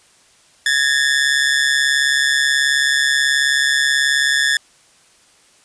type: ring-modulated tone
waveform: sawtooth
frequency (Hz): 1745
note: A6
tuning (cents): -15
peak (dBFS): -7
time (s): 0.66-4.57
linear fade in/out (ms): 2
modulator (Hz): 69.3
effects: white hiss -52 dBFS RMS until 5.64 s + resampled to 22050 Hz